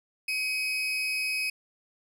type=tone pair together; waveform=35% pulse; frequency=2256 / 2532 Hz; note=C#7 / D#7; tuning=+30 / +30 cents; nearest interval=major second; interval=200 cents; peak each=-36 / -26 dBFS; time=0.28-1.5 s; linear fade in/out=5 ms; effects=low-pass 12000 Hz 12 dB/octave + 10-bit